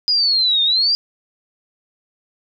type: exponential two-way sweep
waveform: sine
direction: down then up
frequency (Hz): 4978 to 3621 to 4875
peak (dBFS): -13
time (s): 0.08-0.95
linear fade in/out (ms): 0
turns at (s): 0.63
effects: none